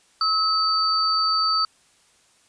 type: tone pair together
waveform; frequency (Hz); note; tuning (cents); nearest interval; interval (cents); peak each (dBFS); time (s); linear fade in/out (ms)
sine; 1286 / 4586; E6 / D8; -43 / -42; octave + minor seventh; 2201; -21; 0.21-1.65; 2
effects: white hiss -59 dBFS RMS until 2.48 s + resampled to 22050 Hz